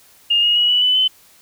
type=tone with pitch steps; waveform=sine; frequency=2830 / 2871 / 2913 / 2955 / 2998 / 3042 Hz; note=F7 / F7 / F#7 / F#7 / F#7 / F#7; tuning=+22 / +47 / -28 / -3 / +22 / +47 cents; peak=-12 dBFS; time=0.3-1.08 s; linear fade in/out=10 ms; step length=130 ms; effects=white hiss -50 dBFS RMS until 1.41 s